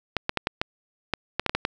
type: clicks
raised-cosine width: 0.3 ms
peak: -7 dBFS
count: 11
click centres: 0.167 / 0.294 / 0.373 / 0.471 / 0.615 / 1.137 / 1.396 / 1.463 / 1.495 / 1.55 / 1.651 s
effects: none